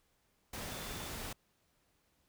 sine tone in noise, 3520 Hz, A7, in tune, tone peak -53 dBFS, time 0.71-1.09 s, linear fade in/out 5 ms, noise pink, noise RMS -43 dBFS, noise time 0.53-1.33 s, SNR -13 dB, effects pink hiss -75 dBFS RMS until 2.28 s

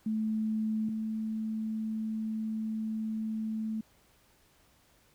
sine tone pair in turn, 218 / 219.2 Hz, A3 / A3, -16 / -6 cents, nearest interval unison, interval 10 cents, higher second, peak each -28 / -31 dBFS, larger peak first, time 0.06-0.89 / 0.89-3.81 s, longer second, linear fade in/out 5 ms, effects pink hiss -65 dBFS RMS until 5.14 s

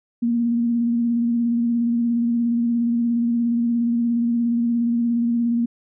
sine tone with vibrato, 235.4 Hz, A#3, 17 cents sharp, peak -17 dBFS, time 0.22-5.66 s, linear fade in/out 10 ms, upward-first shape square, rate 17 Hz, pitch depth 21 cents each way, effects none

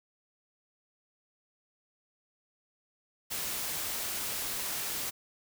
white noise, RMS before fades -35 dBFS, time 3.3-5.11 s, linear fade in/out 20 ms, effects none

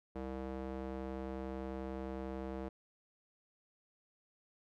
square tone with band-pass filter, 65.6 Hz, C2, 5 cents sharp, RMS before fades -42 dBFS, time 0.15-2.69 s, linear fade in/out 10 ms, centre 450 Hz, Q 0.96, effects none

